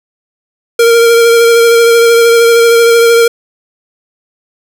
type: tone with vibrato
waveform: square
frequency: 464.8 Hz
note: A#4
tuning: 5 cents flat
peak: -4 dBFS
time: 0.79-3.28 s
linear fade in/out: 5 ms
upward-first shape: sine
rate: 13 Hz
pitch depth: 18 cents each way
effects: none